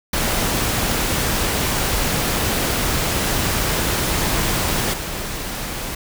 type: noise with level steps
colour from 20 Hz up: pink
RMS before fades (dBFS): -20 / -27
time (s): 0.13-5.95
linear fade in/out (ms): 5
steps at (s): 4.93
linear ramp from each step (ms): 10
effects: none